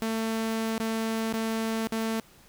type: tone with dropouts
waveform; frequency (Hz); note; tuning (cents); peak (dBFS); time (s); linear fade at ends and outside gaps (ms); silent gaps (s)
sawtooth; 223.5; A3; +27; -23; 0.02-2.2; 0; 0.779-0.801 / 1.326-1.338 / 1.872-1.922
effects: pink hiss -56 dBFS RMS until 2.48 s